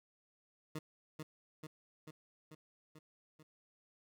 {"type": "tone with echo", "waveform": "20% pulse", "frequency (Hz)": 155.56, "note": "D#3", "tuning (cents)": 0, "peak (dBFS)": -35, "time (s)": [0.75, 0.79], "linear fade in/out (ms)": 5, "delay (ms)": 440, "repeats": 6, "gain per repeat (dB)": -3, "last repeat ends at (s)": 3.43, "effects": []}